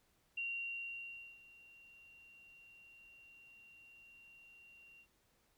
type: tone with ADSR envelope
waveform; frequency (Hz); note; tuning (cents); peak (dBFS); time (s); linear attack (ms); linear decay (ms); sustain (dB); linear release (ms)
sine; 2758; F7; -22; -37; 0.37-5.07; 8; 1000; -21; 67
effects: pink hiss -75 dBFS RMS until 5.57 s